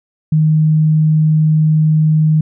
sine tone, 155.56 Hz, D#3, in tune, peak -8 dBFS, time 0.32-2.41 s, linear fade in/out 5 ms, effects none

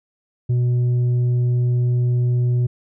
sine tone with tanh clipping, 122.6 Hz, B2, 12 cents flat, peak -16 dBFS, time 0.49-2.67 s, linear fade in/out 10 ms, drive 4 dB, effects none

